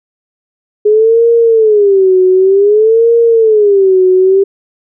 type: tone with vibrato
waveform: sine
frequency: 415.3 Hz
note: G#4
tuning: in tune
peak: -4 dBFS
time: 0.85-4.44 s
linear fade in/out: 10 ms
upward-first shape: sine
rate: 0.54 Hz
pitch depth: 200 cents each way
effects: none